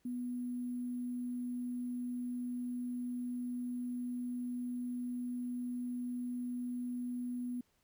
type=tone with sample-and-hold; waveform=sine; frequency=246 Hz; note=B3; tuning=7 cents flat; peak=-36 dBFS; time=0.05-7.61 s; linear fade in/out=5 ms; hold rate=11025 Hz; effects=pink hiss -75 dBFS RMS until 7.83 s